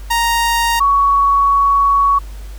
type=tone pair in turn; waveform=sawtooth / sine; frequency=932.3 / 1119.8 Hz; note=A#5 / C#6; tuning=0 / +17 cents; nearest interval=minor third; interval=317 cents; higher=second; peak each=-9 dBFS; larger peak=neither; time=0.1-0.8 / 0.8-2.19 s; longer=second; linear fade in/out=10 ms; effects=added 50 Hz sine -27 dBFS peak until 2.58 s + pink hiss -43 dBFS RMS until 2.58 s